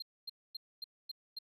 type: tone bursts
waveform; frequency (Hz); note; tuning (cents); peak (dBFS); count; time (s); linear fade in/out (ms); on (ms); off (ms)
triangle; 4186; C8; 0; -38; 6; 0-1.388; 5; 23; 250
effects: none